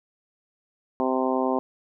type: harmonic tone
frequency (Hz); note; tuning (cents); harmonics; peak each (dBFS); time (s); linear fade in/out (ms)
130; C3; -11; 2 / 3 / 4 / 5 / 6 / 7 / 8; -26 / -28 / -29 / -30 / -31 / -31 / -32; 1-1.59; 0
effects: none